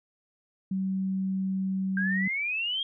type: tone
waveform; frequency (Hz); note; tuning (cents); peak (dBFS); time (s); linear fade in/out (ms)
sine; 190.6; G3; -48; -26; 0.71-2.28; 5
type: exponential sweep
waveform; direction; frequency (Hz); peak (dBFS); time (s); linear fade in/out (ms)
sine; up; 1587 to 3261; -27; 1.97-2.83; 2
effects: none